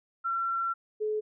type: tone pair in turn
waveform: sine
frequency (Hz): 1358 / 427.7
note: F6 / A4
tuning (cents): -49 / -49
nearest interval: octave + minor sixth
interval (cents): 2000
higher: first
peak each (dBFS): -27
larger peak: neither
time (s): 0.24-0.74 / 1-1.21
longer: first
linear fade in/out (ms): 20
effects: none